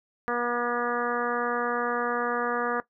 harmonic tone, 240.6 Hz, B3, 45 cents flat, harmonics 1 / 2 / 3 / 4 / 5 / 6 / 7 / 8, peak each -35 / -30 / -34 / -35 / -31 / -35 / -33 / -43 dBFS, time 0.28-2.8 s, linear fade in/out 0 ms, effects noise-tail reverb RT60 0.1 s tail -17 dB re dry

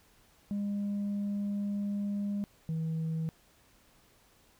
sine tone pair in turn, 202.9 / 161.04 Hz, G#3 / E3, -40 / -40 cents, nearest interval major third, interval 400 cents, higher first, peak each -28 dBFS, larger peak neither, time 0.51-2.44 / 2.69-3.29 s, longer first, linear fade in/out 0 ms, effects tanh soft clip ceiling -29 dBFS + pink hiss -64 dBFS RMS until 4.59 s

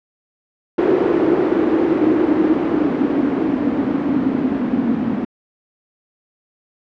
violet noise with low-pass filter sweep, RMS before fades -17 dBFS, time 0.78-5.25 s, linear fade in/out 5 ms, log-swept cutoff 360 to 240 Hz, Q 7.1, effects low-pass 2000 Hz 12 dB/octave

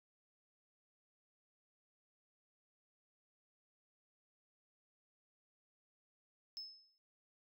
sine tone with exponential decay, 5210 Hz, E8, 21 cents flat, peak -40 dBFS, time 6.57-6.98 s, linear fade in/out 0 ms, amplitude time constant 89 ms, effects tanh soft clip ceiling -40 dBFS

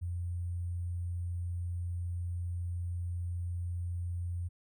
sine tone with sample-and-hold, 87.31 Hz, F2, in tune, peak -33 dBFS, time 0.01-4.49 s, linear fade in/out 20 ms, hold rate 8820 Hz, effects none

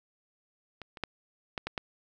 clicks, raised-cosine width 0.3 ms, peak -26 / -28 / -15 / -17 / -17 / -16 dBFS, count 6, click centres 0.817 / 0.972 / 1.037 / 1.578 / 1.67 / 1.778 s, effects none

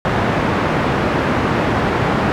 pink band-pass noise, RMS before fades -17 dBFS, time 0.05-2.32 s, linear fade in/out 0 ms, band 100 to 1700 Hz, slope 12 dB/octave, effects none

